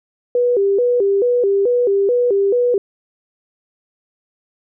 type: tone with vibrato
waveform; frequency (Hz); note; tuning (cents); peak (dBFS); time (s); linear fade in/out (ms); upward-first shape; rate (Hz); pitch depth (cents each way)
sine; 440; A4; 0; -12; 0.35-2.78; 2; square; 2.3; 180
effects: none